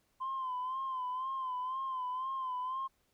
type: tone with vibrato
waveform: sine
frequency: 1033 Hz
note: C6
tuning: 22 cents flat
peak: -33 dBFS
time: 0.2-2.88 s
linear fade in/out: 20 ms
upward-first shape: sine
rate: 2 Hz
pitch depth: 61 cents each way
effects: tanh soft clip ceiling -31 dBFS + pink hiss -75 dBFS RMS until 3.13 s